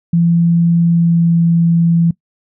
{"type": "tone with pitch glide", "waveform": "sine", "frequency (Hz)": [169.4, 168.13], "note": ["E3", "E3"], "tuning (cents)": [48, 34], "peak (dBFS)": -8, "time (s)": [0.13, 2.11], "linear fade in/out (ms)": 5, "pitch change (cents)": -14, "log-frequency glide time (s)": [0.8, 1.37], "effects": ["noise-tail reverb RT60 0.1 s tail -21 dB re dry"]}